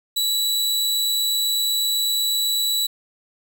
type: tone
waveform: sawtooth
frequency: 3934 Hz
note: B7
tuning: 7 cents flat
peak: -16 dBFS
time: 0.16-2.87 s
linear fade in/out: 10 ms
effects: none